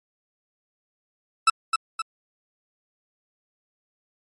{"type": "tone with echo", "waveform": "40% pulse", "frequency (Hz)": 1318.5, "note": "E6", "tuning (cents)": 0, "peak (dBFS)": -12, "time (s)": [1.47, 1.5], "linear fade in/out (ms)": 5, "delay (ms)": 260, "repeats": 2, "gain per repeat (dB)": -6, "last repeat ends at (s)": 2.02, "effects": ["MP3 48 kbps"]}